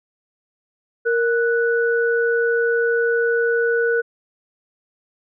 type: tone pair together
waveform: sine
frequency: 466.2 / 1480.1 Hz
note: A#4 / F#6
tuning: 0 / 0 cents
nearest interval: octave + minor sixth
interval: 2000 cents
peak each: -17 / -21 dBFS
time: 1.05-4.02 s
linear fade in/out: 20 ms
effects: none